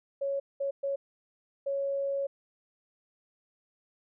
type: tone bursts at uneven times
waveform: sine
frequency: 554.4 Hz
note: C#5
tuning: in tune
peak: -28 dBFS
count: 4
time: 0.21-0.4 / 0.6-0.71 / 0.83-0.96 / 1.66-2.27 s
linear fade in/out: 10 ms
effects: none